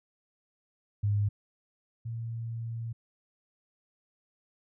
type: tone pair in turn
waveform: sine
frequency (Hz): 102.9 / 115.06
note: G#2 / A#2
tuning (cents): -16 / -22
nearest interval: major second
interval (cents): 194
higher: second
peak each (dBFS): -24 / -33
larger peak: first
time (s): 1.03-1.29 / 2.05-2.93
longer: second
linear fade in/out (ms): 10
effects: none